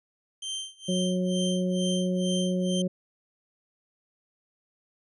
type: tone with tremolo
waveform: sawtooth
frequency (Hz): 3135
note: G7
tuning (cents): -1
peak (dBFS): -27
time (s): 0.42-2.82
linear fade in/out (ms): 5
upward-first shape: sine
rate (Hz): 2.2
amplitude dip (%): 95
type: harmonic tone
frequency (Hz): 182.6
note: F#3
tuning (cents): -23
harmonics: 1 / 2 / 3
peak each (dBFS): -25 / -33 / -32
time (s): 0.88-2.88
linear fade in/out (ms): 10
effects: resampled to 24000 Hz